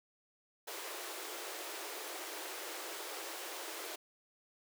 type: high-pass noise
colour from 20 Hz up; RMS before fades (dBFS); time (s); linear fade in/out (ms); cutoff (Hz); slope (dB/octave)
pink; -44; 0.67-3.96; 10; 320; 96
effects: none